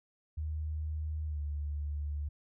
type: tone with pitch glide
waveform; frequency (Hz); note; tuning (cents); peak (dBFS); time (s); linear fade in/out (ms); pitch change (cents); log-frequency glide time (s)
sine; 77.2 to 73.37; D#2 to D2; -13 to -1; -33; 0.37-2.29; 10; -88; 1.26-1.4
effects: none